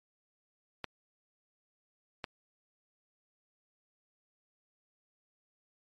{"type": "clicks", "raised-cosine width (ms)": 0.3, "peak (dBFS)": -20, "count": 2, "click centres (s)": [0.843, 2.242], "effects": ["MP3 64 kbps"]}